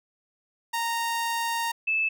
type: tone pair in turn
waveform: sawtooth / sine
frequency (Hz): 927 / 2622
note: A#5 / E7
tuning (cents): -10 / -10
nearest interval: octave + tritone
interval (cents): 1800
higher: second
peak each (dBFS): -22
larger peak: neither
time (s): 0.73-1.72 / 1.87-2.09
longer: first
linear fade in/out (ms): 10
effects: none